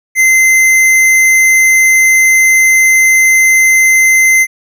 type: tone with hard clipping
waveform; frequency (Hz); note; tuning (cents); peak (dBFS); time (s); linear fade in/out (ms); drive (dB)
triangle; 2069; C7; -20; -6; 0.15-4.47; 50; 18
effects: none